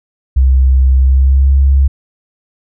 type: tone with pitch glide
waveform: sine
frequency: 65.41 to 68.23 Hz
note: C2 to C#2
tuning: 0 to -27 cents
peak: -5 dBFS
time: 0.36-1.88 s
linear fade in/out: 10 ms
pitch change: +73 cents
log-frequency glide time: 1-1.53 s
effects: none